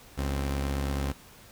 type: tone pair together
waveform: sawtooth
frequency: 69.34 / 261.8 Hz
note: C#2 / C4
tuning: +1 / +1 cents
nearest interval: octave + major seventh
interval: 2300 cents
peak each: -24 / -34 dBFS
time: 0.17-1.13 s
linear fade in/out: 20 ms
effects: pink hiss -52 dBFS RMS until 1.51 s